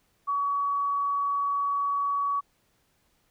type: tone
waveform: sine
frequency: 1131 Hz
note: C#6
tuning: 34 cents sharp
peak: -24 dBFS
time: 0.27-2.41 s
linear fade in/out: 20 ms
effects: pink hiss -69 dBFS RMS until 3.3 s